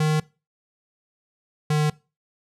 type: tone pair in turn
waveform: square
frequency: 154.2 / 151.38 Hz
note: D#3 / D#3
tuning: -15 / -47 cents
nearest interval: unison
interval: 32 cents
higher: first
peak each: -19 dBFS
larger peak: neither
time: 0-0.2 / 1.7-1.9 s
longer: neither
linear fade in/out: 5 ms
effects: noise-tail reverb RT60 0.3 s tail -22 dB re dry + low-pass 10000 Hz 12 dB/octave

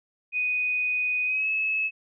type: tone with pitch glide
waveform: sine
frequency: 2489 to 2589 Hz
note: D#7 to E7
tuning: 0 to -32 cents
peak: -23 dBFS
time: 0.32-1.91 s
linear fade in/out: 50 ms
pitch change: +68 cents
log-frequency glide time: 1.25-1.48 s
effects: none

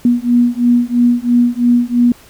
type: beating tone pair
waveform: sine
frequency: 240 / 243 Hz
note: B3 / B3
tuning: -49 / -28 cents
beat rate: 3 Hz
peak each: -12 dBFS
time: 0.05-2.12 s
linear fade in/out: 2 ms
effects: pink hiss -43 dBFS RMS until 2.29 s

